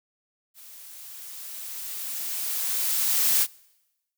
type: noise with level ramp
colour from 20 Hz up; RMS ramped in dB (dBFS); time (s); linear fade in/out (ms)
blue; -47 to -20; 0.54-3.47; 50
effects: noise-tail reverb RT60 1.0 s tail -25 dB re dry